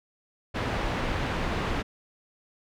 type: low-pass noise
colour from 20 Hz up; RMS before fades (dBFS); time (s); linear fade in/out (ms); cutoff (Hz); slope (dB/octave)
pink; -29; 0.54-1.83; 20; 2600; 12
effects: none